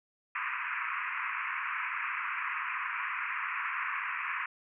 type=band-pass noise; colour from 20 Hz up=pink; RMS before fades=-35 dBFS; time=0.35-4.46 s; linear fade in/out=5 ms; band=1000 to 2600 Hz; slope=96 dB/octave; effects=none